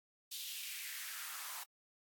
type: noise with high-pass filter sweep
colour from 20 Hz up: white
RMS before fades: -45 dBFS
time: 0.31-1.64 s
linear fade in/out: 10 ms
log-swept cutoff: 3700 to 910 Hz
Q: 2.4
effects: AAC 64 kbps